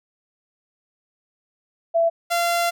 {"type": "tone pair in turn", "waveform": ["sine", "sawtooth"], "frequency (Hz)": [668, 688], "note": ["E5", "F5"], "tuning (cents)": [23, -26], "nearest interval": "minor second", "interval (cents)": 51, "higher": "second", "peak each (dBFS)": [-15, -15], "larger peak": "neither", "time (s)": [[1.94, 2.1], [2.3, 2.71]], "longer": "second", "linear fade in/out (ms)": 20, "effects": []}